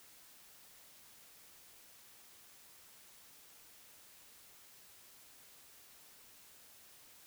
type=silence; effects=white hiss -60 dBFS RMS until 7.26 s